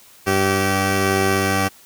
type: tone pair together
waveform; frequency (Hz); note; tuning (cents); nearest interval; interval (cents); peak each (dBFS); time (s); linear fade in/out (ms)
10% pulse; 96.63 / 385.3; G2 / G4; -24 / -30; 2 octaves; 2394; -11; 0.26-1.69; 20
effects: white hiss -48 dBFS RMS until 1.85 s